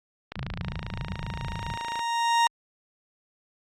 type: click train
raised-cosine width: 0.3 ms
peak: -18 dBFS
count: 47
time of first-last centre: 0.32-1.993 s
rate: 27.5 Hz
type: low-pass noise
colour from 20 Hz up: white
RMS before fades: -35 dBFS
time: 0.36-1.77 s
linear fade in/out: 5 ms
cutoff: 200 Hz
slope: 96 dB/octave
type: tone with exponential growth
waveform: 40% pulse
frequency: 932.3 Hz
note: A#5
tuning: in tune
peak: -17 dBFS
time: 0.63-2.47 s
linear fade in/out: 1 ms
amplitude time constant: 400 ms
effects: low-pass 7000 Hz 12 dB/octave + Opus 48 kbps